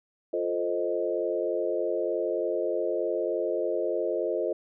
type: chord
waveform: sine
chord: F dominant seventh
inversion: none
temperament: equal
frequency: 349.2 / 440 / 523.3 / 622.3 Hz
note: F4 / A4 / C5 / Eb5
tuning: 0 / 0 / 0 / 0 cents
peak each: -31 dBFS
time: 0.33-4.53 s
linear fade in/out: 5 ms
effects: none